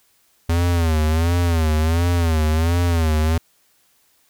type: tone with vibrato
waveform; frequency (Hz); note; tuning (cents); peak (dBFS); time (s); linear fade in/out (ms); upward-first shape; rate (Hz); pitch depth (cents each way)
square; 82.2; E2; -4; -16; 0.49-3.38; 5; sine; 1.4; 110
effects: white hiss -60 dBFS RMS until 4.29 s